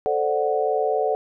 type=chord; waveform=sine; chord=D dominant seventh; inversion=second; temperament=equal; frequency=440 / 523.3 / 587.3 / 740 Hz; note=A4 / C5 / D5 / F#5; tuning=0 / 0 / 0 / 0 cents; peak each=-23 / -27 / -26 / -24 dBFS; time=0.06-1.15 s; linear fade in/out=0 ms; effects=none